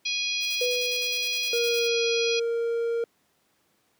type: harmonic tone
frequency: 826 Hz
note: G#5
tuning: 10 cents flat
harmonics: 3 / 4 / 5 / 6 / 7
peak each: -29 / -31 / -33 / -35 / -36 dBFS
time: 0.05-2.4 s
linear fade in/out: 10 ms
type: noise with tremolo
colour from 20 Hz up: blue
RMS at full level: -39 dBFS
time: 0.4-1.89 s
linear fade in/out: 50 ms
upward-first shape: square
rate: 9.7 Hz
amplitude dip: 65%
type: tone with exponential decay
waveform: sine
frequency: 493.9 Hz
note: B4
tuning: in tune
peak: -23 dBFS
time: 0.61-1.9 s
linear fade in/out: 5 ms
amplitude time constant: 280 ms
type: tone with pitch glide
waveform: triangle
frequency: 472.3 to 465 Hz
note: A#4 to A#4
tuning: +23 to -4 cents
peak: -22 dBFS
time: 1.53-3.04 s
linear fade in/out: 2 ms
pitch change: -27 cents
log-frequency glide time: 1.67-2.04 s
effects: pink hiss -68 dBFS RMS until 3.99 s + high-pass 150 Hz 12 dB/octave